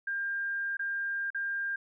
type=tone with dropouts; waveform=sine; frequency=1600 Hz; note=G6; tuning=35 cents sharp; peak=-30 dBFS; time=0.07-1.76 s; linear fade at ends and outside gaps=5 ms; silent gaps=0.77-0.793 / 1.304-1.346 s; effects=none

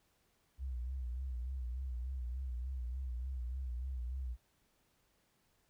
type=tone with vibrato; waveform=sine; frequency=63 Hz; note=B1; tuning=35 cents sharp; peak=-37 dBFS; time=0.58-4.37 s; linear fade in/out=50 ms; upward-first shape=sine; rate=3.4 Hz; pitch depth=91 cents each way; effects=pink hiss -75 dBFS RMS until 5.69 s

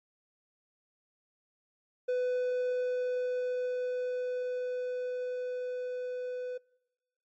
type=tone with level ramp; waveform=triangle; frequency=499.6 Hz; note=B4; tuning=20 cents sharp; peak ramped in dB=-25 to -32 dBFS; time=2.08-6.58 s; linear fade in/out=10 ms; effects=noise-tail reverb RT60 1.0 s tail -26 dB re dry + MP3 32 kbps

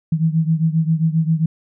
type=beating tone pair; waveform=sine; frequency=159 / 166.5 Hz; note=D#3 / E3; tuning=+38 / +18 cents; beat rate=7.5 Hz; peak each=-16 / -19 dBFS; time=0.12-1.46 s; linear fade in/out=5 ms; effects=none

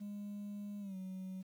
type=tone with pitch glide; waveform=sine; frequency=204.6 to 187.62 Hz; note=G#3 to F#3; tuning=-26 to +24 cents; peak=-39 dBFS; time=0-1.43 s; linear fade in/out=20 ms; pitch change=-150 cents; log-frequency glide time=0.8-0.96 s; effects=tanh soft clip ceiling -41 dBFS + 11-bit

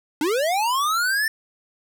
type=linear sweep; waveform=square; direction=up; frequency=280 to 1800 Hz; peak=-20 dBFS; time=0.21-1.28 s; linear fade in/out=2 ms; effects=none

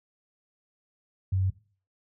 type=tone; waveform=sine; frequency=94.7 Hz; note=F#2; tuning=41 cents sharp; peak=-22 dBFS; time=1.32-1.5 s; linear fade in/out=5 ms; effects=noise-tail reverb RT60 0.4 s tail -18 dB re dry + high-pass 60 Hz 12 dB/octave

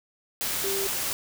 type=tone in noise; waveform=sine; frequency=392 Hz; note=G4; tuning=in tune; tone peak=-29 dBFS; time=0.64-0.87 s; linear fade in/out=0 ms; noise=white; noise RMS=-29 dBFS; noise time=0.41-1.13 s; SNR=-3 dB; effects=none

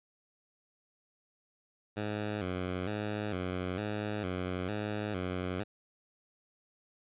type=tone with vibrato; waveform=10% pulse; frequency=98 Hz; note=G2; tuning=in tune; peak=-25 dBFS; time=1.96-5.64 s; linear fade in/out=20 ms; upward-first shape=square; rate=1.1 Hz; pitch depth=120 cents each way; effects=resampled to 8000 Hz

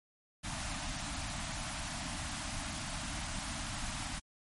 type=band-stop noise; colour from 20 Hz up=pink; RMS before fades=-39 dBFS; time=0.43-4.2 s; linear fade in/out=20 ms; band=310 to 600 Hz; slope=96 dB/octave; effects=MP3 48 kbps

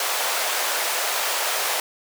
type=high-pass noise; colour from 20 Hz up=pink; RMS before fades=-24 dBFS; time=0-1.8 s; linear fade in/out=2 ms; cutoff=560 Hz; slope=24 dB/octave; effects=none

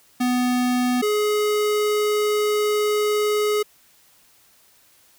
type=tone pair in turn; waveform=square; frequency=248.4 / 420.4 Hz; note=B3 / G#4; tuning=+10 / +21 cents; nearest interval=major sixth; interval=911 cents; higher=second; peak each=-19 dBFS; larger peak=neither; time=0.2-1.02 / 1.02-3.63 s; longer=second; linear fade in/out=10 ms; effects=white hiss -56 dBFS RMS until 5.18 s

